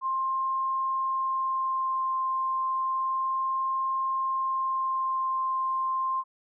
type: tone with vibrato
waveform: sine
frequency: 1055 Hz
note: C6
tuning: 14 cents sharp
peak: -25 dBFS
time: 0.01-6.24 s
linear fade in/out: 50 ms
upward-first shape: sine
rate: 0.31 Hz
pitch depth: 8 cents each way
effects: none